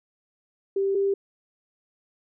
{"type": "tone pair in turn", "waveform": "sine", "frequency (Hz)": [392, 395], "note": ["G4", "G4"], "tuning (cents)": [0, 13], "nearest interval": "unison", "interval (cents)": 13, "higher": "second", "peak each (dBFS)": [-21, -20], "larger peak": "second", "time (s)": [[0.76, 0.95], [0.95, 1.14]], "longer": "neither", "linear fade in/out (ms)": 5, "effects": []}